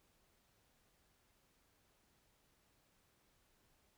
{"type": "silence", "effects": ["pink hiss -75 dBFS RMS until 3.97 s"]}